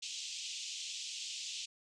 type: band-pass noise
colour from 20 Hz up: pink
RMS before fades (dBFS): -43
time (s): 0.02-1.66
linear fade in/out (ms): 10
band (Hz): 2700 to 7600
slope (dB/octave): 48
effects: none